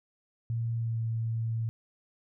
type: tone with pitch glide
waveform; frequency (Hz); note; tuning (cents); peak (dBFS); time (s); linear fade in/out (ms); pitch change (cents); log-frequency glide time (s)
sine; 115.6 to 113.61; A#2 to A#2; -14 to -44; -28; 0.5-1.69; 0; -30; 0.75-1
effects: none